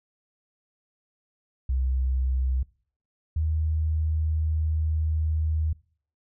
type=tone pair in turn; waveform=sine; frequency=64.7 / 78.47 Hz; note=C2 / D#2; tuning=-19 / +15 cents; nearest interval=minor third; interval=334 cents; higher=second; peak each=-22 dBFS; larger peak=neither; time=1.69-2.63 / 3.36-5.73 s; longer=second; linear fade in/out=5 ms; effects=noise-tail reverb RT60 0.5 s tail -23 dB re dry